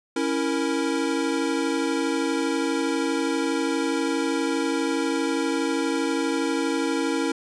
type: chord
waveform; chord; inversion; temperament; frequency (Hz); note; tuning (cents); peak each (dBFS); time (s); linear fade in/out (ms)
square; A# diminished; first; equal; 277.2 / 329.6 / 466.2; C#4 / E4 / A#4; 0 / 0 / 0; -27 / -27 / -29; 0.16-7.32; 5
effects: resampled to 22050 Hz